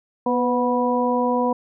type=harmonic tone with a mistuned harmonic; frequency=244.6 Hz; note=B3; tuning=16 cents flat; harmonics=1 / 2 / 3 / 4; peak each=-22 / -22 / -27 / -23 dBFS; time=0.26-1.53 s; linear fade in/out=5 ms; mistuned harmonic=2; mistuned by=+34 cents; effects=none